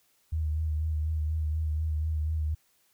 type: tone with vibrato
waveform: sine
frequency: 77.8 Hz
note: D#2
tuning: in tune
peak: -26 dBFS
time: 0.32-2.55 s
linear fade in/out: 10 ms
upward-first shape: sine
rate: 4.1 Hz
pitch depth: 36 cents each way
effects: white hiss -68 dBFS RMS until 2.93 s